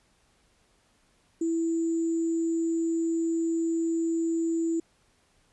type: tone with sample-and-hold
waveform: sine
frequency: 330 Hz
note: E4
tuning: 2 cents sharp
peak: -24 dBFS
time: 1.41-4.8 s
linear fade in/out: 5 ms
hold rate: 7350 Hz
effects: pink hiss -66 dBFS RMS until 5.52 s + resampled to 24000 Hz